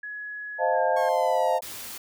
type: tone with pitch glide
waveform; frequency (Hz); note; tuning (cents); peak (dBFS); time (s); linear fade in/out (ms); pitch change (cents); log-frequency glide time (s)
sine; 1685 to 1613.6; G#6 to G6; +25 to +50; -33; 0.03-1.09; 5; -75; 0.71-0.81
type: chord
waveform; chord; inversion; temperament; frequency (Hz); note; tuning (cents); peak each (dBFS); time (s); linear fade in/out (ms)
sine; F dominant seventh; second; equal with one note detuned; 520.5 / 622.3 / 698.5 / 880; C5 / Eb5 / F5 / A5; -9 / 0 / 0 / 0; -26; 0.58-1.61; 50
type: exponential sweep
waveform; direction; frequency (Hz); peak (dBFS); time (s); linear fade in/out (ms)
sawtooth; down; 1100 to 921; -33; 0.96-1.59; 10
type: noise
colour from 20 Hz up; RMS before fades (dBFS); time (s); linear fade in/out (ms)
white; -38; 1.62-1.98; 5
effects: none